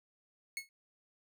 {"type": "tone with exponential decay", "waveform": "sawtooth", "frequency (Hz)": 2185, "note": "C#7", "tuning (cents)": -26, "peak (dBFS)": -30, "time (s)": [0.57, 0.69], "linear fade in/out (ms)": 1, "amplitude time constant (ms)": 25, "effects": []}